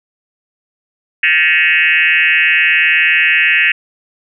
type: tone with frequency modulation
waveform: sine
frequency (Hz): 2217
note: C#7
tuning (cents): 0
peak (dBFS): -8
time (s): 1.23-3.72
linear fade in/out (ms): 5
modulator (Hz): 161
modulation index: 3.4
effects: none